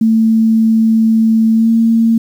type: tone with pitch glide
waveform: sine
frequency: 223.1 to 227.4 Hz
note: A3 to A#3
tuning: +24 to -43 cents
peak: -7 dBFS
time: 0.01-2.18 s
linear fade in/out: 5 ms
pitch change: +33 cents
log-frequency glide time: 1.53-1.7 s
effects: 7-bit